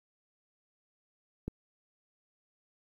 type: click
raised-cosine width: 3 ms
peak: -22 dBFS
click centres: 1.48 s
effects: 10-bit